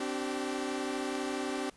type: chord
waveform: sawtooth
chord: C suspended second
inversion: none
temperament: equal with one note detuned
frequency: 261.6 / 293.7 / 384.8 Hz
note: C4 / D4 / G4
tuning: 0 / 0 / -32 cents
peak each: -33 dBFS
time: 0-1.7 s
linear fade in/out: 5 ms
effects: pink hiss -61 dBFS RMS until 1.76 s + resampled to 24000 Hz